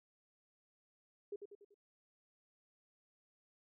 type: tone with echo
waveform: sine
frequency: 406.9 Hz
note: G#4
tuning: 35 cents flat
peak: -40 dBFS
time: 1.32-1.36 s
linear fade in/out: 5 ms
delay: 96 ms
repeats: 4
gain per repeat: -6 dB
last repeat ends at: 1.744 s
effects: none